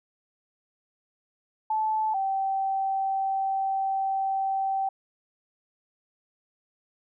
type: tone pair in turn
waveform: sine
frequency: 870 / 775.1 Hz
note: A5 / G5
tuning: -20 / -20 cents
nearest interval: major second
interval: 200 cents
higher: first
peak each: -23 / -24 dBFS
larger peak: first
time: 1.7-2.14 / 2.14-4.89 s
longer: second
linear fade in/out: 5 ms
effects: none